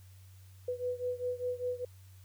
sine beating tone pair, 493.9 / 498.9 Hz, B4 / B4, 0 / +17 cents, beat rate 5 Hz, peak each -35 / -37 dBFS, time 0.68-1.85 s, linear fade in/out 5 ms, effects added 94 Hz sine -52 dBFS peak until 2.24 s + white hiss -65 dBFS RMS until 2.24 s

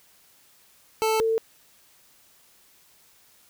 25% pulse / sine tone pair in turn, 440 / 448.7 Hz, A4 / A4, 0 / +34 cents, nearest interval unison, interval 34 cents, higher second, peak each -17 / -20 dBFS, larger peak first, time 1.02-1.2 / 1.2-1.38 s, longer neither, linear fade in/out 0 ms, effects white hiss -58 dBFS RMS until 3.49 s

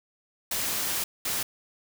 white noise bursts at uneven times, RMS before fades -29 dBFS, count 2, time 0.51-1.04 / 1.25-1.43 s, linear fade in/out 5 ms, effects none

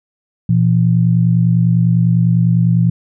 sine tone pair together, 120 / 169.99 Hz, B2 / F3, -49 / -46 cents, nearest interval tritone, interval 603 cents, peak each -12 dBFS, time 0.49-2.9 s, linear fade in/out 5 ms, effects none

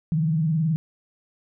sine tone with vibrato, 158.9 Hz, D#3, 37 cents sharp, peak -19 dBFS, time 0.12-0.76 s, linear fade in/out 0 ms, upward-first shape sine, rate 19 Hz, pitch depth 120 cents each way, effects none

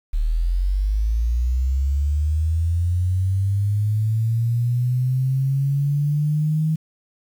sine linear sweep, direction up, 36.71 to 158.8 Hz, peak -17 dBFS, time 0.13-6.76 s, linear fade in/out 10 ms, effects 8-bit

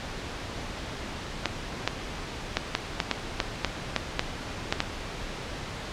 clicks, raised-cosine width 0.2 ms, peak -5 dBFS, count 12, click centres 1.457 / 1.876 / 2.57 / 2.751 / 3.002 / 3.113 / 3.402 / 3.647 / 3.963 / 4.194 / 4.725 / 4.804 s, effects pink hiss -36 dBFS RMS until 5.92 s + low-pass 5000 Hz 12 dB/octave

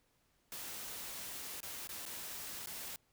white noise with dropouts, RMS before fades -45 dBFS, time 0.52-2.96 s, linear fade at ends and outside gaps 1 ms, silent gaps 1.604-1.63 / 1.873-1.891 / 2.054-2.062 / 2.66-2.671 s, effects pink hiss -75 dBFS RMS until 3.12 s

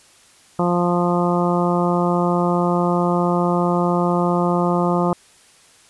harmonic tone, 175.4 Hz, F3, 8 cents sharp, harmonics 1 / 2 / 3 / 4 / 5 / 6 / 7, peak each -19 / -22 / -24 / -25 / -26 / -27 / -27 dBFS, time 0.59-5.13 s, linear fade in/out 2 ms, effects white hiss -51 dBFS RMS until 5.89 s + resampled to 24000 Hz

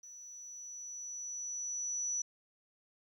sine tone with level ramp, 5920 Hz, F#8, in tune, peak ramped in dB -49 to -32 dBFS, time 0.03-2.22 s, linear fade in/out 5 ms, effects 12-bit

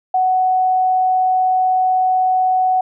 sine tone, 744 Hz, F#5, 9 cents sharp, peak -12 dBFS, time 0.14-2.81 s, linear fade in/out 5 ms, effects none

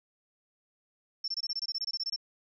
sine tone bursts, 5400 Hz, E8, 41 cents sharp, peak -30 dBFS, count 15, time 1.24-2.162 s, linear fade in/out 5 ms, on 40 ms, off 23 ms, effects none

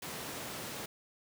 pink high-pass noise, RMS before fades -42 dBFS, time 0.02-0.86 s, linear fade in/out 5 ms, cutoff 150 Hz, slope 12 dB/octave, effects none

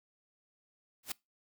white noise with exponential growth, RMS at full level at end -31 dBFS, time 1.03-1.12 s, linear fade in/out 5 ms, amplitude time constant 19 ms, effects noise-tail reverb RT60 0.2 s tail -23 dB re dry

